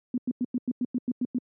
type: tone bursts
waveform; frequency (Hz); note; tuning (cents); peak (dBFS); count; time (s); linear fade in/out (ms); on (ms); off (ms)
sine; 247.5; B3; +4; -23; 10; 0.14-1.384; 2; 38; 96
effects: high-pass 150 Hz 12 dB/octave